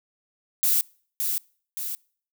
violet noise with echo, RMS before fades -21 dBFS, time 0.63-0.81 s, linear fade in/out 0 ms, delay 570 ms, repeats 2, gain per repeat -5 dB, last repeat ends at 1.95 s, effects noise-tail reverb RT60 0.5 s tail -26 dB re dry

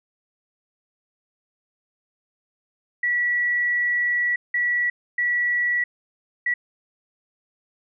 sine tone bursts at uneven times, 1942 Hz, B6, 30 cents flat, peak -19 dBFS, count 4, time 3.03-4.36 / 4.54-4.9 / 5.18-5.84 / 6.46-6.54 s, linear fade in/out 5 ms, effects none

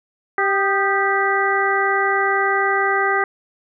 harmonic tone with a mistuned harmonic, 392 Hz, G4, in tune, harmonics 1 / 2 / 3 / 4 / 5, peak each -22 / -22 / -22 / -22 / -22 dBFS, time 0.38-3.24 s, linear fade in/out 2 ms, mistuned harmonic 3, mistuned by +66 cents, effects none

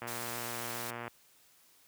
click train, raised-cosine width 0.5 ms, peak -25 dBFS, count 127, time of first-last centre 0.02-1.079 s, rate 119 Hz
white high-pass noise, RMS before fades -42 dBFS, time 0.07-0.91 s, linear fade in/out 10 ms, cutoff 2200 Hz, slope 48 dB/octave
effects white hiss -64 dBFS RMS until 1.87 s + high-pass 60 Hz 12 dB/octave

